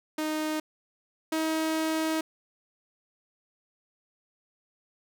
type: tone pair in turn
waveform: sawtooth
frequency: 309.7 / 317.9 Hz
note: D#4 / D#4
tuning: -8 / +37 cents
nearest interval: unison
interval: 45 cents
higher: second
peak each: -24 / -22 dBFS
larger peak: second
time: 0.18-0.6 / 1.32-2.21 s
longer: second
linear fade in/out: 5 ms
effects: none